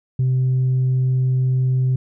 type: tone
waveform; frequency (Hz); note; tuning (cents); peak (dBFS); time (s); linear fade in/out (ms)
sine; 129; C3; -24; -13; 0.19-1.96; 5
effects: tanh soft clip ceiling -13 dBFS